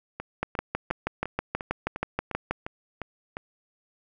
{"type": "two click trains", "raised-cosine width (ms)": 0.5, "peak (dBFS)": [-18, -11], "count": [10, 14], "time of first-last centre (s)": [[0.2, 3.369], [0.43, 2.51]], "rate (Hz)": [2.84, 6.25], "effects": []}